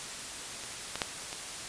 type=clicks; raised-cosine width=0.2 ms; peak=-24 / -16 / -10 / -20 dBFS; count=4; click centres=0.637 / 0.956 / 1.018 / 1.329 s; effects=white hiss -40 dBFS RMS until 1.68 s + resampled to 22050 Hz